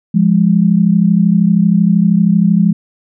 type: tone pair together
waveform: sine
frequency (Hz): 173.56 / 206.4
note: F3 / G#3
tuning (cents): -10 / -10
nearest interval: minor third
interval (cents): 300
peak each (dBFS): -10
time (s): 0.14-2.73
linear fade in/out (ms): 10
effects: none